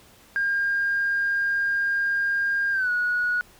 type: tone with pitch glide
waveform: sine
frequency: 1609 to 1458.5 Hz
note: G6 to F#6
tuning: +45 to -25 cents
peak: -20 dBFS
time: 0.36-3.41 s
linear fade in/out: 0 ms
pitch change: -170 cents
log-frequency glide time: 2.72-2.9 s
effects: tanh soft clip ceiling -16 dBFS + pink hiss -53 dBFS RMS until 3.59 s